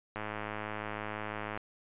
click train, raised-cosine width 0.5 ms, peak -22 dBFS, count 151, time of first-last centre 0.16-1.575 s, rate 106 Hz, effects resampled to 8000 Hz

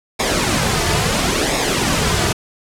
pink noise with flanger, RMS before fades -17 dBFS, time 0.19-2.33 s, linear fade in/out 10 ms, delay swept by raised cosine 0.66 to 3.76 ms, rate 0.73 Hz, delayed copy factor -0.6, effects low-pass 9000 Hz 12 dB/octave

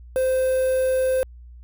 triangle tone with quantisation, 519 Hz, C5, 14 cents flat, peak -16 dBFS, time 0.16-1.23 s, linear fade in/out 0 ms, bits 6, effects added 60 Hz sine -40 dBFS peak until 1.63 s

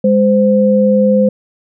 sine tone pair together, 204.8 / 516 Hz, G#3 / C5, -24 / -24 cents, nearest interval octave + major third, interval 1600 cents, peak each -10 dBFS, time 0.04-1.29 s, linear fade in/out 5 ms, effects none

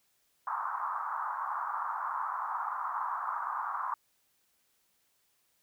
pink band-pass noise, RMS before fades -35 dBFS, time 0.47-3.94 s, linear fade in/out 2 ms, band 900 to 1300 Hz, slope 48 dB/octave, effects white hiss -73 dBFS RMS until 5.62 s

